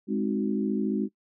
sine chord, Ab dominant seventh, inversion none, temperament equal, 207.7 / 261.6 / 311.1 / 370 Hz, Ab3 / C4 / Eb4 / Gb4, 0 / 0 / 0 / 0 cents, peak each -27 / -31 / -32 / -32 dBFS, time 0.07-1.09 s, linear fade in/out 50 ms, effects noise-tail reverb RT60 0.1 s tail -22 dB re dry

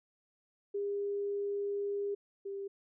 sine tone pair in turn, 404 / 395.9 Hz, G#4 / G4, -48 / +17 cents, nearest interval unison, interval 35 cents, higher first, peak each -32 / -37 dBFS, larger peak first, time 0.74-2.15 / 2.45-2.68 s, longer first, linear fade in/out 10 ms, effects none

